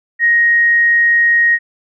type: tone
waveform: sine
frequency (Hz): 1875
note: A#6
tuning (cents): +10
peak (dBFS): -8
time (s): 0.19-1.59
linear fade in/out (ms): 50
effects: none